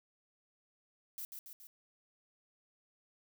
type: noise with echo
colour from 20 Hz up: violet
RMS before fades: -43 dBFS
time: 1.18-1.25 s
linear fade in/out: 0 ms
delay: 140 ms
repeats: 3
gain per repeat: -4 dB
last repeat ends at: 1.67 s
effects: none